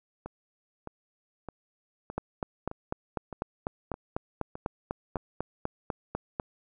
two click trains, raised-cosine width 1 ms, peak -24 / -16 dBFS, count 9 / 18, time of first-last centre 0.26-5.168 / 2.18-6.398 s, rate 1.63 / 4.03 Hz, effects none

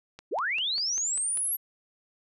click train, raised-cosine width 0.2 ms, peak -26 dBFS, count 7, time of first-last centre 0.19-1.373 s, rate 5.07 Hz
sine linear sweep, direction up, 258.7 to 11700 Hz, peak -26 dBFS, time 0.31-1.57 s, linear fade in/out 20 ms
effects none

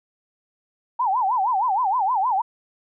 sine tone with vibrato, 880 Hz, A5, in tune, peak -18 dBFS, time 0.99-2.42 s, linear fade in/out 10 ms, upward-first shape sine, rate 6.4 Hz, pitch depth 270 cents each way, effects none

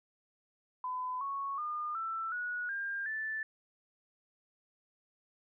sine tone with pitch steps, 1009 / 1106.7 / 1213.9 / 1331.4 / 1460.3 / 1601.7 / 1756.8 Hz, B5 / C#6 / D#6 / E6 / F#6 / G6 / A6, +37 / -3 / -43 / +17 / -23 / +37 / -3 cents, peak -34 dBFS, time 0.84-3.43 s, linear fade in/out 2 ms, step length 370 ms, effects none

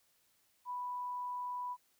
sine tone, 987.8 Hz, B5, in tune, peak -37 dBFS, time 0.65-1.77 s, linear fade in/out 50 ms, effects white hiss -73 dBFS RMS until 1.99 s

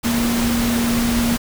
sine tone in noise, 235.5 Hz, A#3, 18 cents sharp, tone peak -17 dBFS, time 0.04-1.37 s, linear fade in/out 20 ms, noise pink, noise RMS -23 dBFS, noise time 0.03-1.38 s, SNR +3 dB, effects none

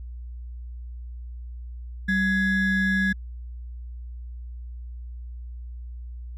triangle ring-modulated tone, 932.3 Hz, A#5, in tune, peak -15 dBFS, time 2.08-3.13 s, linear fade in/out 10 ms, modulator 740 Hz, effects added 60 Hz sine -34 dBFS peak until 6.37 s

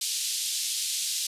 pink band-pass noise, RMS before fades -30 dBFS, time 0.01-1.27 s, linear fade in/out 5 ms, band 3500 to 11000 Hz, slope 24 dB/octave, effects resampled to 32000 Hz

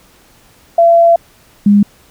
sine tone pair in turn, 677 / 204 Hz, E5 / G#3, +46 / -31 cents, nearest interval octave + major sixth, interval 2077 cents, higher first, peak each -4 dBFS, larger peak neither, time 0.78-1.16 / 1.66-1.83 s, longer first, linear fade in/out 5 ms, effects pink hiss -47 dBFS RMS until 2.1 s

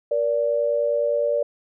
sine tone pair together, 471.3 / 581 Hz, A#4 / D5, +19 / -19 cents, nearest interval major third, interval 362 cents, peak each -24 / -20 dBFS, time 0.11-1.43 s, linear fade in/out 5 ms, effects none

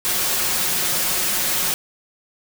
white noise with comb filter, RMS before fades -21 dBFS, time 0.05-1.74 s, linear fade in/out 0 ms, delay 5.5 ms, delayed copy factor +0.5, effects none

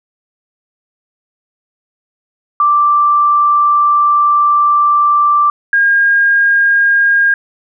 sine tone pair in turn, 1174.7 / 1619.7 Hz, D6 / G#6, 0 / -44 cents, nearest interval tritone, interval 556 cents, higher second, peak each -7 dBFS, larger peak neither, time 2.6-5.5 / 5.73-7.34 s, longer first, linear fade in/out 2 ms, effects none

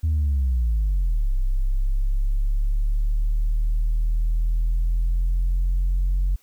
sine linear two-way sweep, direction down then up, 81 to 32.18 to 45.5 Hz, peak -16 dBFS, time 0.03-6.36 s, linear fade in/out 10 ms, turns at 1.33 s, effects tanh soft clip ceiling -16 dBFS + white hiss -60 dBFS RMS until 6.42 s

